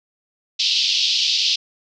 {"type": "band-pass noise", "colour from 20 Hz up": "white", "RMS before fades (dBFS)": -19, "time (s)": [0.59, 1.56], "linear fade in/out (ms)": 10, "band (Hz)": [2800, 5200], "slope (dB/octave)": 48, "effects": []}